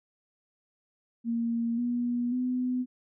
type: tone with pitch steps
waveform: sine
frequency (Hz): 232.4 / 241.7 / 251.4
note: A#3 / B3 / B3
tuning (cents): -5 / -37 / +31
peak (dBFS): -26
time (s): 1.24-2.86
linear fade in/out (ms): 50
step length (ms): 540
effects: none